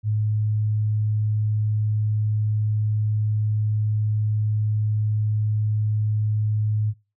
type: tone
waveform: sine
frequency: 106.8 Hz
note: G#2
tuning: 49 cents sharp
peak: -19 dBFS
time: 0.03-6.94 s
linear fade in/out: 50 ms
effects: noise-tail reverb RT60 0.3 s tail -25 dB re dry